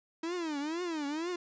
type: tone with vibrato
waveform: 45% pulse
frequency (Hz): 318.5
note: D#4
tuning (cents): +41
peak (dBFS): -33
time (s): 0.23-1.36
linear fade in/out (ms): 5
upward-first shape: triangle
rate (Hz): 2.1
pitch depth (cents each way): 240
effects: resampled to 16000 Hz + 12-bit